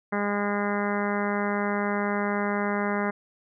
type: harmonic tone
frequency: 204.1 Hz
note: G#3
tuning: 30 cents flat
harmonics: 1 / 2 / 3 / 4 / 5 / 6 / 7 / 8 / 9 / 10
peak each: -28 / -31 / -33 / -34 / -35 / -36 / -36 / -37 / -38 / -38 dBFS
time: 0.12-3.11 s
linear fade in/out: 10 ms
effects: none